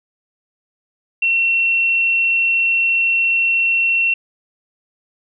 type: tone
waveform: sine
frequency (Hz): 2717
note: F7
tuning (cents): -48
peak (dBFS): -13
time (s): 1.22-4.14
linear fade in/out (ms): 5
effects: none